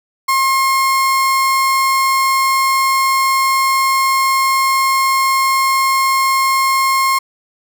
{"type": "tone", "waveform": "35% pulse", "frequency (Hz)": 1071, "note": "C6", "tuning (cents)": 40, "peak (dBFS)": -10, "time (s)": [0.28, 7.19], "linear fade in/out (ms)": 10, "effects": []}